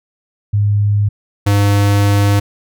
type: tone pair in turn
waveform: sine / square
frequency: 103 / 101.23 Hz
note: G#2 / G#2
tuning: -14 / -44 cents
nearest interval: unison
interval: 30 cents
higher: first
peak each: -10 dBFS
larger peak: neither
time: 0.53-1.09 / 1.46-2.4 s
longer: second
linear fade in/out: 10 ms
effects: none